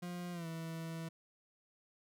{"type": "tone with pitch glide", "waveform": "40% pulse", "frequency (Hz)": [176.5, 163.73], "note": ["F3", "E3"], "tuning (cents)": [19, -11], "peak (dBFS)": -40, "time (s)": [0.02, 1.09], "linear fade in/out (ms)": 10, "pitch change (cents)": -130, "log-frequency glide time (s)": [0.32, 0.47], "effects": []}